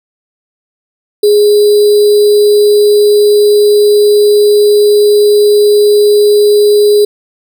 sine tone with sample-and-hold, 415.3 Hz, G#4, in tune, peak -3 dBFS, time 1.23-7.05 s, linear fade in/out 5 ms, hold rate 4410 Hz, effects none

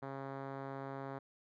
5% pulse tone with low-pass filter, 136.3 Hz, C#3, 29 cents flat, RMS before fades -44 dBFS, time 0.02-1.19 s, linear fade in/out 10 ms, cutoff 1200 Hz, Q 0.53, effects none

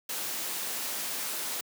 white noise, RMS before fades -34 dBFS, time 0.09-1.61 s, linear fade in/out 5 ms, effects high-pass 200 Hz 12 dB/octave

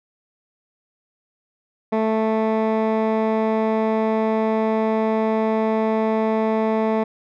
15% pulse tone with low-pass filter, 220 Hz, A3, in tune, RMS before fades -20 dBFS, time 1.92-7.04 s, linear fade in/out 10 ms, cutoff 1400 Hz, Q 0.7, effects none

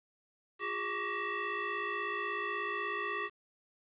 sine tone with frequency modulation, 353.3 Hz, F4, 20 cents sharp, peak -33 dBFS, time 0.59-3.3 s, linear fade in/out 50 ms, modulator 763 Hz, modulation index 2.9, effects resampled to 8000 Hz + 10-bit

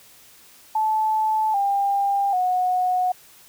sine tone with pitch steps, 870 / 797.8 / 731.6 Hz, A5 / G5 / F#5, -20 / +30 / -20 cents, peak -18 dBFS, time 0.75-3.12 s, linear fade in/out 5 ms, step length 790 ms, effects white hiss -50 dBFS RMS until 3.48 s

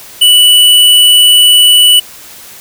sine tone with hard clipping, 2960 Hz, F#7, in tune, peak -3 dBFS, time 0.21-2 s, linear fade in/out 10 ms, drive 18 dB, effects white hiss -32 dBFS RMS until 2.6 s

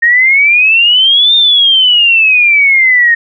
sine exponential two-way sweep, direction up then down, 1845 to 3652 to 1845 Hz, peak -4 dBFS, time 0.02-3.15 s, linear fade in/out 10 ms, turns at 1.35 s, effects none

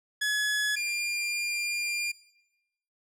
sawtooth tone pair in turn, 1696 / 2399 Hz, G#6 / D7, +36 / +36 cents, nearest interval tritone, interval 600 cents, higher second, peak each -22 / -25 dBFS, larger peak first, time 0.21-0.76 / 0.76-2.12 s, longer second, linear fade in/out 10 ms, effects noise-tail reverb RT60 0.9 s tail -19 dB re dry + low-pass 11000 Hz 12 dB/octave

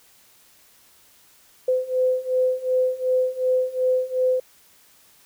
sine beating tone pair, 509 / 511.7 Hz, C5 / C5, -48 / -39 cents, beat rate 2.7 Hz, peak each -23 / -21 dBFS, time 1.68-4.4 s, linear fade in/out 5 ms, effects white hiss -55 dBFS RMS until 5.25 s

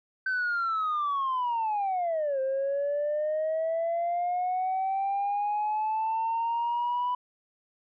sine linear two-way sweep, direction down then up, 1543 to 526 to 992 Hz, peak -24 dBFS, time 0.26-7.15 s, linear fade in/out 5 ms, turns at 2.4 s, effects tanh soft clip ceiling -23 dBFS

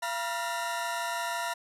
40% pulse tone cluster, 683 / 961 / 1392 / 1801 Hz, F5 / B5 / F6 / A6, -39 / -48 / -6 / +40 cents, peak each -35 / -33 / -37 / -38 dBFS, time 0.02-1.54 s, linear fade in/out 10 ms, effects resampled to 32000 Hz

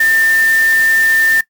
sine tone in noise, 1795 Hz, A6, 34 cents sharp, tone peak -9 dBFS, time 0-1.41 s, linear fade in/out 5 ms, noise white, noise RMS -25 dBFS, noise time 0-1.41 s, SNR +13 dB, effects noise-tail reverb RT60 0.1 s tail -19 dB re dry

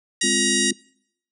harmonic tone, 950 Hz, A#5, 33 cents sharp, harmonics 2 / 3 / 4 / 5 / 6 / 7 / 8 / 9 / 10, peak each -26 / -29 / -26 / -31 / -26 / -30 / -27 / -34 / -28 dBFS, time 0.21-0.71 s, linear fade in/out 5 ms
sine chord, F minor, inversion first, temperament equal with one note detuned, 207.7 / 263.1 / 349.2 Hz, Ab3 / C4 / F4, 0 / +10 / 0 cents, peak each -27 / -27 / -27 dBFS, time 0.23-0.73 s, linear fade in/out 10 ms
effects noise-tail reverb RT60 0.7 s tail -25 dB re dry

